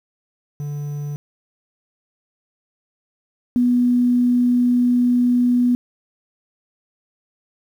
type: tone pair in turn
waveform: triangle / sine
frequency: 145.8 / 245.2 Hz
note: D3 / B3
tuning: -12 / -12 cents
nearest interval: major sixth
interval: 900 cents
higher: second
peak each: -22 / -13 dBFS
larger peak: second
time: 0.6-1.16 / 3.56-5.75 s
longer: second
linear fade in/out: 0 ms
effects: 8-bit